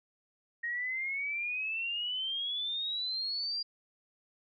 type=exponential sweep; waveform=sine; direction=up; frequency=1864.7 to 4808 Hz; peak=-32 dBFS; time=0.63-3.63 s; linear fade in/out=10 ms; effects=none